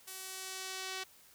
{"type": "tone with band-pass filter sweep", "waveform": "sawtooth", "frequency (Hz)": 377.8, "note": "F#4", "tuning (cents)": 36, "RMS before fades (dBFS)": -43, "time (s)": [0.07, 1.04], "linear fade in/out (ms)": 10, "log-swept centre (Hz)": [12000, 3900], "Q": 0.74, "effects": ["white hiss -61 dBFS RMS until 1.34 s"]}